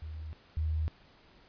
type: tone pair in turn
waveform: sine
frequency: 78.1 / 78.42 Hz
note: D#2 / D#2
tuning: +7 / +14 cents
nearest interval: unison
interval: 7 cents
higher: second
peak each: -38 / -28 dBFS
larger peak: second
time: 0.02-0.33 / 0.57-0.88 s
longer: neither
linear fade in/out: 0 ms
effects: pink hiss -60 dBFS RMS until 1.48 s + resampled to 11025 Hz